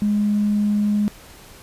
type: tone with tanh clipping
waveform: triangle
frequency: 207.7 Hz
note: G#3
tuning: in tune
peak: -16 dBFS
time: 0.02-1.08 s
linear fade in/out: 0 ms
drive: 4 dB
effects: pink hiss -44 dBFS RMS until 1.62 s + resampled to 32000 Hz